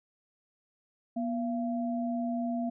sine tone pair together, 241.1 / 681.9 Hz, B3 / F5, -41 / -42 cents, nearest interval octave + tritone, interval 1799 cents, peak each -30 / -35 dBFS, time 1.16-2.7 s, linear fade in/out 10 ms, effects none

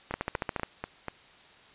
two click trains, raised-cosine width 0.5 ms, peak -14 / -18 dBFS, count 8 / 5, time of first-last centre 0.14-0.633 / 0.11-1.083 s, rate 14.2 / 4.11 Hz, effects white hiss -55 dBFS RMS until 1.74 s + resampled to 8000 Hz

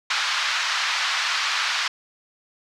pink band-pass noise, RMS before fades -24 dBFS, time 0.1-1.88 s, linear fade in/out 5 ms, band 1100 to 5400 Hz, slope 24 dB/octave, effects none

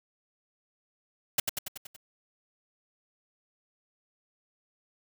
white noise with echo, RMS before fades -24 dBFS, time 1.38-1.4 s, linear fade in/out 5 ms, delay 94 ms, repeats 6, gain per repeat -4 dB, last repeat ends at 1.964 s, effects none

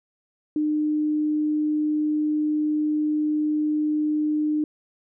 sine tone, 303.1 Hz, D#4, 45 cents flat, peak -20 dBFS, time 0.56-4.64 s, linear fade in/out 2 ms, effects none

